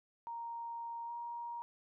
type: tone with pitch glide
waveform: sine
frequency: 932.3 to 943.1 Hz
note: A#5 to A#5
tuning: 0 to +20 cents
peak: -40 dBFS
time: 0.27-1.62 s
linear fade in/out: 0 ms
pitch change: +20 cents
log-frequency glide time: 1.06-1.11 s
effects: none